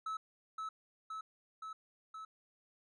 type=tone with echo; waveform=triangle; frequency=1300 Hz; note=E6; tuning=24 cents flat; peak=-35 dBFS; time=0.06-0.17 s; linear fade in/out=5 ms; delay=520 ms; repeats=4; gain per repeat=-2 dB; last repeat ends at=2.25 s; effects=resampled to 22050 Hz